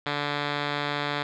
5% pulse tone with low-pass filter, 145.4 Hz, D3, 17 cents flat, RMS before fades -29 dBFS, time 0.06-1.23 s, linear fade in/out 2 ms, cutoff 3200 Hz, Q 4.6, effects none

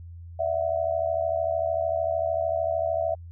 sine tone with amplitude modulation, 660 Hz, E5, 2 cents sharp, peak -19 dBFS, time 0.39-3.15 s, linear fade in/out 10 ms, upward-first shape sine, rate 73.3 Hz, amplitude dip 90%, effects added 85 Hz sine -39 dBFS peak until 3.31 s

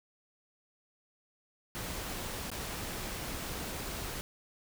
pink noise with dropouts, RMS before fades -39 dBFS, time 1.75-4.21 s, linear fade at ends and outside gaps 0 ms, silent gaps 2.502-2.516 s, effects none

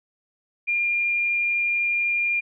sine tone, 2404 Hz, D7, 40 cents sharp, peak -20 dBFS, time 0.67-2.41 s, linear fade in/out 20 ms, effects none

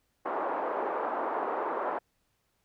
white band-pass noise, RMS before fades -32 dBFS, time 0.25-1.99 s, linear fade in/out 10 ms, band 340 to 1100 Hz, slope 24 dB/octave, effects pink hiss -75 dBFS RMS until 2.64 s

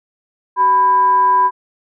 sine tone with frequency modulation, 994 Hz, B5, 11 cents sharp, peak -9 dBFS, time 0.56-1.51 s, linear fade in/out 50 ms, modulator 616 Hz, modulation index 0.23, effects none

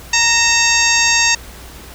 harmonic tone with a mistuned harmonic, 927 Hz, A#5, 10 cents flat, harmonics 1 / 2 / 3 / 4 / 5 / 6 / 7 / 8, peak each -21 / -17 / -17 / -22 / -20 / -20 / -17 / -22 dBFS, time 0.13-1.35 s, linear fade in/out 5 ms, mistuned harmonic 3, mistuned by -77 cents, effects added 60 Hz sine -37 dBFS peak until 1.94 s + pink hiss -37 dBFS RMS until 1.94 s

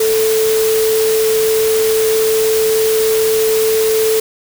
sine tone in noise, 440 Hz, A4, in tune, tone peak -11 dBFS, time 0-4.2 s, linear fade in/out 5 ms, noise white, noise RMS -21 dBFS, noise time 0-4.2 s, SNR +7 dB, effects none

